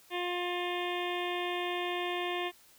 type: harmonic tone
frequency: 354.4 Hz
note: F4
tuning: 25 cents sharp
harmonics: 1 / 2 / 3 / 5 / 6 / 7 / 8 / 9 / 10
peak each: -35 / -38 / -40 / -42 / -43 / -43 / -44 / -45 / -45 dBFS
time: 0.1-2.52 s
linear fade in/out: 50 ms
effects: white hiss -60 dBFS RMS until 2.78 s